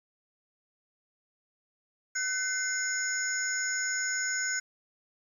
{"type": "tone cluster", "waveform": "sine", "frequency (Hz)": [1517, 2090, 5320, 6770], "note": ["F#6", "C7", "E8", "G#8"], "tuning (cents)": [43, -2, 15, 32], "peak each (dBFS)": [-31, -37, -39, -33], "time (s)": [2.15, 4.6], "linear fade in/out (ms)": 10, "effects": ["10-bit"]}